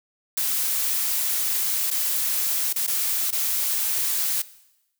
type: noise with dropouts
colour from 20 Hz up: blue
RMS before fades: -24 dBFS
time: 0.37-4.42 s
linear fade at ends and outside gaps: 5 ms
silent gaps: 1.904-1.911 / 2.729-2.759 / 2.867-2.876 / 3.307-3.326 s
effects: noise-tail reverb RT60 0.9 s tail -18 dB re dry